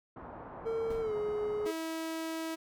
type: low-pass noise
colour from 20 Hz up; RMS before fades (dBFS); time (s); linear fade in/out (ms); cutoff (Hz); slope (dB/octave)
white; -46; 0.16-1.67; 5; 1100; 24
type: tone with pitch glide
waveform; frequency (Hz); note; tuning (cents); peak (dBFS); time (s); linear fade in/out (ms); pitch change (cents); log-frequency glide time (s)
triangle; 453.2 to 420.4; A#4 to G#4; -49 to +21; -29; 0.65-1.72; 20; -130; 1-1.14
type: noise with exponential decay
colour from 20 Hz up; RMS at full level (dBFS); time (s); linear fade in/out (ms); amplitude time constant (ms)
brown; -37; 0.9-1.18; 5; 60
type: tone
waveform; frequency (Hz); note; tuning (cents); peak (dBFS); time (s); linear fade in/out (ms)
sawtooth; 323.8; E4; -31; -31; 1.65-2.56; 20
effects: none